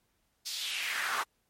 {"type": "noise with high-pass filter sweep", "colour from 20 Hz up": "brown", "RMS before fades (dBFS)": -34, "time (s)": [0.45, 1.24], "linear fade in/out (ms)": 20, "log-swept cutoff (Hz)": [4900, 1100], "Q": 2.8, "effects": ["pink hiss -75 dBFS RMS until 1.49 s", "MP3 64 kbps"]}